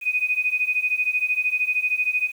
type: beating tone pair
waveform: sine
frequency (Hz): 2485 / 2498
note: D#7 / D#7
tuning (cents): -3 / +6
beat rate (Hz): 13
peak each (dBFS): -24 / -22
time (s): 0.01-2.32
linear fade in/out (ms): 50
effects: 8-bit